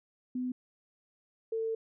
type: tone pair in turn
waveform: sine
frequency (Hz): 251.7 / 448.5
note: B3 / A4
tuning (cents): +33 / +33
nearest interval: minor seventh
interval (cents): 1000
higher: second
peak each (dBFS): -31 / -30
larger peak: second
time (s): 0.35-0.52 / 1.52-1.75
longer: second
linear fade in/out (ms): 5
effects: none